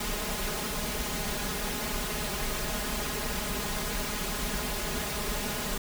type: noise with comb filter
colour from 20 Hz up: pink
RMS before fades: -32 dBFS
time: 0-5.78 s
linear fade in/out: 5 ms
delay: 4.8 ms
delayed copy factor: +0.95
effects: none